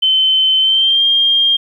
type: tone with pitch glide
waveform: sine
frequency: 3070 to 3210 Hz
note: G7 to G7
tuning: -37 to +40 cents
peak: -9 dBFS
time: 0.02-1.57 s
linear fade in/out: 10 ms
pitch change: +77 cents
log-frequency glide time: 0.6-1.05 s
effects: 8-bit